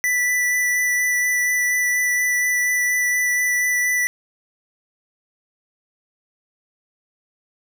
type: tone with vibrato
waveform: square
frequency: 1975.5 Hz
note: B6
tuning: in tune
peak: -18 dBFS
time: 0.04-4.07 s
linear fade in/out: 0 ms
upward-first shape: sine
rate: 4.2 Hz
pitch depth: 10 cents each way
effects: none